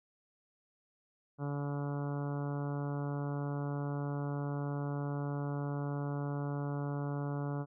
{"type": "harmonic tone", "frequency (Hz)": 143.2, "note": "D3", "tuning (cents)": -43, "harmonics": [1, 2, 3, 4, 5, 6, 7, 8, 9, 10], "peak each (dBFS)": [-35, -41, -45, -47, -49, -51, -52, -53, -54, -55], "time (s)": [1.38, 7.66], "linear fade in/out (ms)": 50, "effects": []}